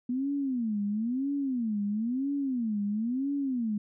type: tone with vibrato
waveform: sine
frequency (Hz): 240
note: B3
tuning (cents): -49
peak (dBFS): -27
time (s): 0.09-3.78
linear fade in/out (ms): 5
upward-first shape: sine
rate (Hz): 1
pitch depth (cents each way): 290
effects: none